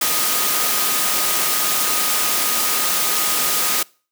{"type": "tone in noise", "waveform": "sine", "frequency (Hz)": 1244.5, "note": "D#6", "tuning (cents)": 0, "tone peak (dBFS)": -29, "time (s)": [0.01, 3.83], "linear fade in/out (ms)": 5, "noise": "white", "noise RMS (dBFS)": -19, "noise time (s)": [0.01, 3.83], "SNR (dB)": -13, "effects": ["noise-tail reverb RT60 0.4 s tail -25 dB re dry", "high-pass 200 Hz 12 dB/octave"]}